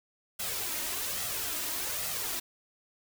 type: noise with flanger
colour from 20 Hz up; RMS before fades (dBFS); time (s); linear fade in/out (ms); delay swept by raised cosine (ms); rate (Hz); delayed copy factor
white; -34; 0.39-2.4; 10; 1.5 to 3.3; 1.2; +0.55
effects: none